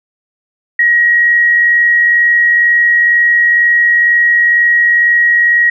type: tone with amplitude modulation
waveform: sine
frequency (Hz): 1898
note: A#6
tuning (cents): +31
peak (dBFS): -5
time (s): 0.79-5.7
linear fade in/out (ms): 5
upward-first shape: sine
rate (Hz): 82.1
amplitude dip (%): 25
effects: none